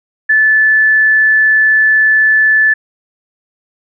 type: tone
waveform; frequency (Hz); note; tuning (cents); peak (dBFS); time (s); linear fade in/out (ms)
sine; 1742; A6; -18; -6; 0.29-2.74; 10
effects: none